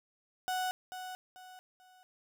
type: tone with echo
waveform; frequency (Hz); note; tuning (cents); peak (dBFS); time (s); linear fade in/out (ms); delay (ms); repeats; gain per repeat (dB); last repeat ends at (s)
35% pulse; 740; F#5; 0; -30; 0.48-0.71; 0; 440; 3; -9; 2.03
effects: none